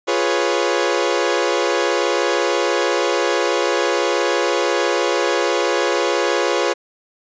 sawtooth chord, C# dominant seventh, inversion first, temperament equal, 349.2 / 415.3 / 493.9 / 554.4 Hz, E#4 / G#4 / B4 / C#5, 0 / 0 / 0 / 0 cents, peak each -18 dBFS, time 0.07-6.74 s, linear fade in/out 20 ms, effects resampled to 16000 Hz

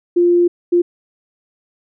sine tone bursts at uneven times, 349.2 Hz, F4, in tune, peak -9 dBFS, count 2, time 0.16-0.48 / 0.72-0.82 s, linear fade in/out 10 ms, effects none

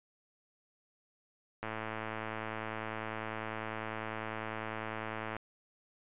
click train, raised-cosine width 0.5 ms, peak -23 dBFS, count 412, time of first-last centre 1.63-5.366 s, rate 110 Hz, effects resampled to 8000 Hz

